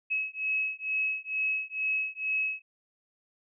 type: beating tone pair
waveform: sine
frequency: 2568 / 2570.2 Hz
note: E7 / E7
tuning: -46 / -44 cents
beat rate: 2.2 Hz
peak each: -31 dBFS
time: 0.1-2.62 s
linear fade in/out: 20 ms
effects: none